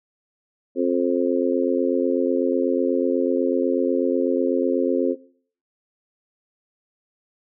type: harmonic tone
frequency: 88.1 Hz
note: F2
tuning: 16 cents sharp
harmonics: 3 / 4 / 5 / 6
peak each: -22 / -23 / -24 / -25 dBFS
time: 0.75-5.16 s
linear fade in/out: 50 ms
effects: noise-tail reverb RT60 0.5 s tail -18 dB re dry